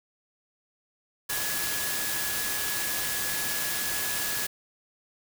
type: tone in noise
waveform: sine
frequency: 1688 Hz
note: G#6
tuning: 28 cents sharp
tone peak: -36 dBFS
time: 1.29-4.47 s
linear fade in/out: 10 ms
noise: white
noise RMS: -30 dBFS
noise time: 1.29-4.47 s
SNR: -9 dB
effects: none